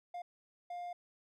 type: tone bursts at uneven times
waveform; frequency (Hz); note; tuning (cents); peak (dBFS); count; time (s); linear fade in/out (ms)
triangle; 705; F5; +16; -38; 2; 0.14-0.22 / 0.7-0.93; 5
effects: none